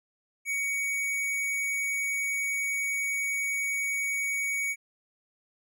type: tone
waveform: square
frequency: 2245 Hz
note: C#7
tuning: 21 cents sharp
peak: -28 dBFS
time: 0.45-4.76 s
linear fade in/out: 50 ms
effects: none